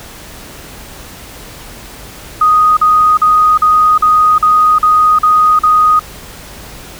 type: tone bursts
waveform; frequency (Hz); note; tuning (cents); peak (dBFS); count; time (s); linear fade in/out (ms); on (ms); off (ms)
sine; 1244.5; D#6; 0; -5; 9; 2.41-5.994; 5; 360; 43
effects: added 50 Hz sine -39 dBFS peak until 6.99 s + pink hiss -32 dBFS RMS until 6.99 s